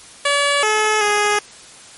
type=tone with pitch steps; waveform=10% pulse; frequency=571 / 429.4 / 415.4 Hz; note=D5 / A4 / G#4; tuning=-49 / -42 / 0 cents; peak=-6 dBFS; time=0.25-1.39 s; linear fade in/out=5 ms; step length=380 ms; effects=white hiss -41 dBFS RMS until 1.97 s + MP3 48 kbps